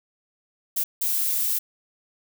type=noise bursts at uneven times; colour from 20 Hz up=violet; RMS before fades=-24 dBFS; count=2; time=0.76-0.84 / 1.01-1.59 s; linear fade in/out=10 ms; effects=none

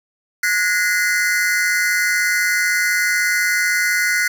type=tone cluster; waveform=square; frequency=1457 / 1665 / 1875 / 2051 Hz; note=F#6 / G#6 / A#6 / C7; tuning=-27 / +4 / +10 / -35 cents; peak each=-20 / -27 / -25 / -20 dBFS; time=0.43-4.28 s; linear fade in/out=5 ms; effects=8-bit

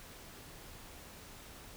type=silence; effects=pink hiss -52 dBFS RMS until 1.76 s

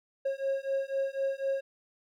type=beating tone pair; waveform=triangle; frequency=541 / 545 Hz; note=C#5 / C#5; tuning=-42 / -29 cents; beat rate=4 Hz; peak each=-30 dBFS; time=0.25-1.61 s; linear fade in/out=10 ms; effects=none

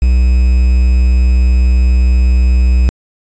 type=tone with quantisation; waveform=triangle; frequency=62.3 Hz; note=B1; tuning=16 cents sharp; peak=-4 dBFS; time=0.02-2.89 s; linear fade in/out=0 ms; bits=5; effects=resampled to 16000 Hz

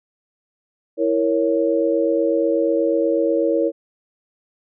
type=chord; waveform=sine; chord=A# diminished; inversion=second; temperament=equal; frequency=329.6 / 466.2 / 554.4 Hz; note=E4 / A#4 / C#5; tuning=0 / 0 / 0 cents; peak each=-20 dBFS; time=0.97-3.72 s; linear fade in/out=50 ms; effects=none

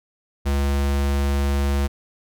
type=tone; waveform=square; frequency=70 Hz; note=C#2; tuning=18 cents sharp; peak=-19 dBFS; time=0.45-1.88 s; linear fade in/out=20 ms; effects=none

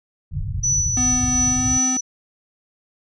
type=low-pass noise; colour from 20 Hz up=white; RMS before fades=-26 dBFS; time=0.31-1.78 s; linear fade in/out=10 ms; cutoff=140 Hz; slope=48 dB/octave
type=tone with tremolo; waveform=sine; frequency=5950 Hz; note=F#8; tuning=9 cents sharp; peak=-16 dBFS; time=0.63-2.01 s; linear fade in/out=10 ms; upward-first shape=sine; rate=2.8 Hz; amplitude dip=40%
type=tone with pitch glide; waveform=square; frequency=249.7 to 256.9 Hz; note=B3 to C4; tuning=+19 to -32 cents; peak=-23 dBFS; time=0.97-1.97 s; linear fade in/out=2 ms; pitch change=+49 cents; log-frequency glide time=1.45-1.8 s
effects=resampled to 22050 Hz

